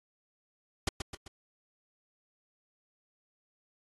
pink noise with echo, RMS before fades -28 dBFS, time 0.87-0.89 s, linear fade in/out 5 ms, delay 130 ms, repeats 3, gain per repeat -6 dB, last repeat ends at 1.28 s, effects low-pass 9000 Hz 12 dB/octave + AAC 32 kbps

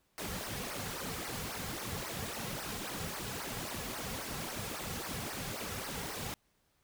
pink noise with flanger, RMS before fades -40 dBFS, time 0.18-6.34 s, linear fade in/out 0 ms, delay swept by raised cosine 0.27 to 3.37 ms, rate 3.7 Hz, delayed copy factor -0.85, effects pink hiss -74 dBFS RMS until 6.83 s

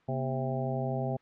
harmonic tone with a mistuned harmonic, 132.2 Hz, C3, 18 cents sharp, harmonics 1 / 2 / 3 / 4 / 5 / 6, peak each -32 / -37 / -39 / -39 / -36 / -39 dBFS, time 0.08-1.17 s, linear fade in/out 10 ms, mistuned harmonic 2, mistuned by -140 cents, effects white hiss -65 dBFS RMS until 1.21 s + low-pass 2000 Hz 12 dB/octave

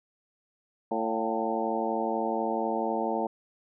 harmonic tone with a mistuned harmonic, 112 Hz, A2, 31 cents sharp, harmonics 2 / 3 / 4 / 5 / 6 / 7 / 8, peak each -34 / -34 / -34 / -34 / -34 / -34 / -34 dBFS, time 0.91-3.27 s, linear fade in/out 5 ms, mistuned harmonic 6, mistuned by +70 cents, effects none

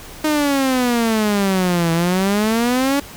sawtooth exponential two-way sweep, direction down then up, 311.1 to 164 to 286.5 Hz, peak -11 dBFS, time 0.24-3 s, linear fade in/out 5 ms, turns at 1.92 s, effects pink hiss -37 dBFS RMS until 3.16 s

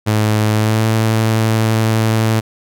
sawtooth tone with pitch glide, 107.5 to 111.03 Hz, A2 to A2, -40 to +16 cents, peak -8 dBFS, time 0.06-2.41 s, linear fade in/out 20 ms, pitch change +56 cents, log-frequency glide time 0.53-0.86 s, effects none

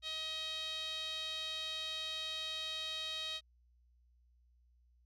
sawtooth tone with band-pass filter, 632 Hz, D#5, 27 cents sharp, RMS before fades -41 dBFS, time 0.02-3.41 s, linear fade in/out 50 ms, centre 3600 Hz, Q 6.1, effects added 60 Hz sine -66 dBFS peak until 5.05 s

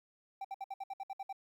triangle tone bursts, 780 Hz, G5, 9 cents flat, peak -36 dBFS, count 10, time 0.41-1.328 s, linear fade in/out 5 ms, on 36 ms, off 62 ms, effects 12-bit

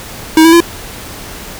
square tone with pitch steps, 318.5 / 328.3 / 339.9 Hz, D#4 / E4 / F4, +41 / -7 / -47 cents, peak -3 dBFS, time 0.37-0.604 s, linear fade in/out 2 ms, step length 78 ms, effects pink hiss -28 dBFS RMS until 1.59 s

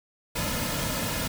pink noise with comb filter, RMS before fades -29 dBFS, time 0.35-1.28 s, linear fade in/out 10 ms, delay 2.6 ms, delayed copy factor -0.65, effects none

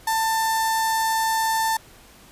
sawtooth tone with notch filter, 891 Hz, A5, 22 cents sharp, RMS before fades -22 dBFS, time 0.07-1.77 s, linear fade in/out 5 ms, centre 2800 Hz, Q 1.5, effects pink hiss -49 dBFS RMS until 2.31 s + resampled to 32000 Hz

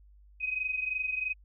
sine tone pair together, 2514 / 2537 Hz, D#7 / D#7, +17 / +33 cents, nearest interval unison, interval 16 cents, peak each -31 / -35 dBFS, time 0.4-1.34 s, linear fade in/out 20 ms, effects added 50 Hz sine -54 dBFS peak until 1.44 s

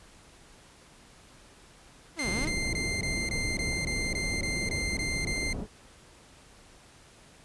sawtooth linear two-way sweep, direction down then up, 355.7 to 168 to 355.7 Hz, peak -29 dBFS, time 2.16-2.51 s, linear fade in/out 50 ms, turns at 2.3 s
sawtooth tone bursts, 2093 Hz, C7, in tune, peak -27 dBFS, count 12, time 2.19-5.53 s, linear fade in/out 2 ms, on 260 ms, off 20 ms
pink low-pass noise, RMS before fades -34 dBFS, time 2.23-5.67 s, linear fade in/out 50 ms, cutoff 460 Hz, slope 12 dB/octave
effects pink hiss -55 dBFS RMS until 7.44 s + resampled to 24000 Hz

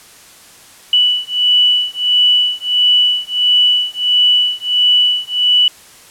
sine beating tone pair, 2960 / 2961.5 Hz, F#7 / F#7, 0 / +1 cents, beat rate 1.5 Hz, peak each -13 dBFS, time 0.93-5.68 s, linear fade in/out 2 ms, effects white hiss -41 dBFS RMS until 6.1 s + low-pass 11000 Hz 12 dB/octave

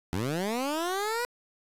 15% pulse linear sweep, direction up, 82.41 to 493.9 Hz, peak -22 dBFS, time 0.13-1.25 s, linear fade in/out 0 ms, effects resampled to 32000 Hz + 8-bit

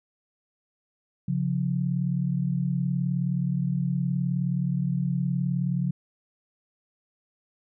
sine tone pair together, 137.72 / 176.9 Hz, C#3 / F3, -11 / +23 cents, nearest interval major third, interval 434 cents, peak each -26 dBFS, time 1.28-5.91 s, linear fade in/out 5 ms, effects none

